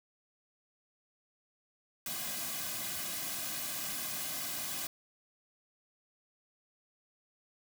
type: noise with comb filter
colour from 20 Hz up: white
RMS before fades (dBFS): -38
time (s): 2.06-4.87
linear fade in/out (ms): 2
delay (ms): 2.2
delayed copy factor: -0.9
effects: none